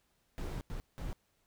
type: noise bursts at uneven times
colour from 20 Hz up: brown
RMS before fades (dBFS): -39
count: 3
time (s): 0.38-0.61 / 0.7-0.8 / 0.98-1.13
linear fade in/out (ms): 0
effects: pink hiss -75 dBFS RMS until 1.46 s